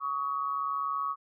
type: tone pair together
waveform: sine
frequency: 1124 / 1264.3 Hz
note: C#6 / D#6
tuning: +24 / +27 cents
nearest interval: major second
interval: 203 cents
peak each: -30 / -34 dBFS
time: 0-1.16 s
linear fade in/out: 50 ms
effects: none